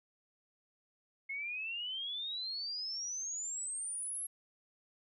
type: exponential sweep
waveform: sine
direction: up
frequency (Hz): 2157 to 11290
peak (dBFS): -37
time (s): 1.29-4.27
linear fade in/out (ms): 10
effects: none